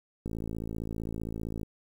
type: click train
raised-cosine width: 3 ms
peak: -23 dBFS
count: 77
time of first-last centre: 0.26-1.632 s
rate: 55.4 Hz
effects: 9-bit